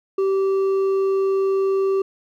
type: tone with hard clipping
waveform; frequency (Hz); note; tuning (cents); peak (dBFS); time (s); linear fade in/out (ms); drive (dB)
sine; 387.6; G4; -20; -18; 0.18-2.02; 5; 4
effects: none